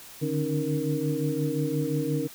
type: tone cluster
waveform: sine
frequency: 145.5 / 151.2 / 274.2 / 308.8 / 467.2 Hz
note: D3 / D#3 / C#4 / D#4 / A#4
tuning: -16 / -49 / -19 / -13 / +4 cents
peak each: -31 dBFS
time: 0.21-2.28 s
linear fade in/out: 20 ms
effects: white hiss -46 dBFS RMS until 2.34 s

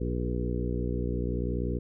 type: harmonic tone with a mistuned harmonic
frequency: 60.5 Hz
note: B1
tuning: 35 cents flat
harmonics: 1 / 2 / 3 / 4 / 5 / 6 / 7 / 8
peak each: -31 / -34 / -36 / -37 / -38 / -39 / -39 / -40 dBFS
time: 0-1.79 s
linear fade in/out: 10 ms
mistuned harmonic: 7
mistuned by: -23 cents
effects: none

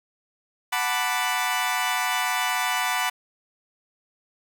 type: chord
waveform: 20% pulse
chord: B minor seventh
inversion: second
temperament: equal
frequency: 740 / 880 / 987.8 / 1174.7 Hz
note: F#5 / A5 / B5 / D6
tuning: 0 / 0 / 0 / 0 cents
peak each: -23 / -26 / -22 / -25 dBFS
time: 0.72-3.1 s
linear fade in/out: 10 ms
effects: none

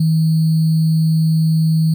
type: tone with sample-and-hold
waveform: sine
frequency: 160 Hz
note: D#3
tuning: 49 cents sharp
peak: -11 dBFS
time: 0-1.94 s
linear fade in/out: 5 ms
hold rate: 4410 Hz
effects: none

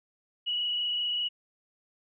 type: tone with frequency modulation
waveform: sine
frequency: 2925 Hz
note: F#7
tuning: 21 cents flat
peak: -27 dBFS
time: 0.46-1.29 s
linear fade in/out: 20 ms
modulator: 25.1 Hz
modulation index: 1.8
effects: none

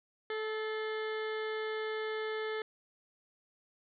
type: harmonic tone with a mistuned harmonic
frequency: 435.4 Hz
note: A4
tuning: 18 cents flat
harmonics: 1 / 2 / 3 / 4 / 5 / 7 / 8 / 9 / 10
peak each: -35 / -47 / -45 / -43 / -46 / -52 / -51 / -60 / -59 dBFS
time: 0.3-2.62 s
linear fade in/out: 2 ms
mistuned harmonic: 5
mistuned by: -47 cents
effects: none

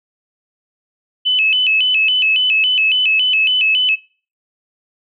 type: tone with vibrato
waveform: sine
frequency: 2794 Hz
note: F7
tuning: in tune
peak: -11 dBFS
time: 1.25-3.96 s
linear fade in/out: 20 ms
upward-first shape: square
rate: 3.6 Hz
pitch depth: 130 cents each way
effects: noise-tail reverb RT60 0.4 s tail -21 dB re dry

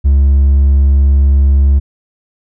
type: tone with hard clipping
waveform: sine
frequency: 69.3 Hz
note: C#2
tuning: in tune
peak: -6 dBFS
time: 0.04-1.8 s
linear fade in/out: 20 ms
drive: 2 dB
effects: none

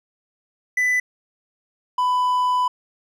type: tone pair in turn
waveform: triangle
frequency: 1995 / 997.5 Hz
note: B6 / B5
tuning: +17 / +17 cents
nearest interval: octave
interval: 1200 cents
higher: first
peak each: -15 dBFS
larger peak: neither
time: 0.77-1 / 1.98-2.68 s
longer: second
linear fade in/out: 5 ms
effects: none

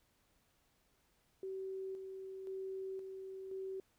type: tone with tremolo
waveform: sine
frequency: 382.3 Hz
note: G4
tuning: 43 cents flat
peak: -40 dBFS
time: 1.43-3.8 s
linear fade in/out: 2 ms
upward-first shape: square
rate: 0.96 Hz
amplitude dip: 40%
effects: pink hiss -75 dBFS RMS until 3.98 s

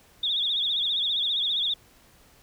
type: tone with vibrato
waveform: sine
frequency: 3520 Hz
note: A7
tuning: in tune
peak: -23 dBFS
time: 0.23-1.74 s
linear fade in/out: 5 ms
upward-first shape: triangle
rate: 15 Hz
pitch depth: 140 cents each way
effects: pink hiss -57 dBFS RMS until 2.42 s

